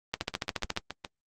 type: two click trains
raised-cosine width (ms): 0.2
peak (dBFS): -17 / -11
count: 6 / 10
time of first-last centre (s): 0.34-1.048 / 0.14-0.774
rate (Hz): 7.06 / 14.2
effects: Opus 24 kbps